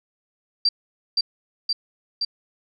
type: tone with echo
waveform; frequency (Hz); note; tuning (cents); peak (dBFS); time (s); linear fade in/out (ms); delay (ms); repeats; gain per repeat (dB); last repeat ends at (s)
sine; 4699; D8; 0; -15; 0.65-0.69; 5; 520; 3; -2; 2.25
effects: none